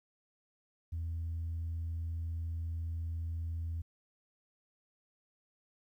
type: tone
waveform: sine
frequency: 82.8 Hz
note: E2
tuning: 8 cents sharp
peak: -33 dBFS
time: 0.92-3.82 s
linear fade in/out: 10 ms
effects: tanh soft clip ceiling -32 dBFS + 12-bit